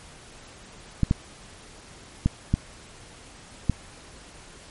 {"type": "clicks", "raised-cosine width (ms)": 5, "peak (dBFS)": -7, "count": 5, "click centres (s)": [1.033, 1.111, 2.26, 2.54, 3.697], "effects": ["pink hiss -47 dBFS RMS until 4.7 s", "MP3 48 kbps"]}